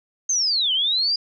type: linear two-way sweep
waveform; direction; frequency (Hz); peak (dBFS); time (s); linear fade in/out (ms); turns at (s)
sine; down then up; 6440 to 2960 to 4909; -18; 0.29-1.16; 5; 0.73
effects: none